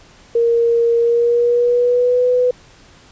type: tone with pitch glide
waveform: sine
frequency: 466.9 to 497.5 Hz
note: A#4 to B4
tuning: +3 to +13 cents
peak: -11 dBFS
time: 0.35-2.51 s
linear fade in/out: 5 ms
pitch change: +110 cents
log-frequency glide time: 0.98-2.25 s
effects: pink hiss -46 dBFS RMS until 3.11 s + resampled to 16000 Hz